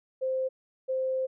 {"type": "tone pair in turn", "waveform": "sine", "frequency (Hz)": [522, 522], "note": ["C5", "C5"], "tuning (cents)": [-4, -4], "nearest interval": "unison", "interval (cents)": 0, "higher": "neither", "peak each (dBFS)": -26, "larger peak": "neither", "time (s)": [[0.21, 0.49], [0.88, 1.27]], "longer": "second", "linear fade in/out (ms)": 20, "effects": []}